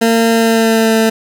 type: tone with pitch glide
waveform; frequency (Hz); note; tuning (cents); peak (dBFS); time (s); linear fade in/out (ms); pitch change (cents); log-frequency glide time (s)
20% pulse; 228.2 to 222.7; A#3 to A3; -37 to +21; -4; 0.01-1.1; 10; -42; 0.31-0.95
effects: none